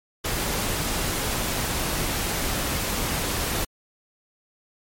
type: noise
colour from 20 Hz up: pink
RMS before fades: -26 dBFS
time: 0.24-3.65 s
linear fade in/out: 10 ms
effects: MP3 64 kbps